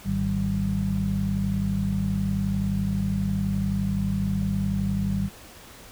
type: harmonic tone with a mistuned harmonic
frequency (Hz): 51.91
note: G#1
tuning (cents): 0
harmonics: 1 / 2 / 3 / 4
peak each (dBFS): -31 / -29 / -30 / -25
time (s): 0.04-5.3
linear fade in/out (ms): 50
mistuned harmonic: 4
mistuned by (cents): -110
effects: pink hiss -46 dBFS RMS until 5.91 s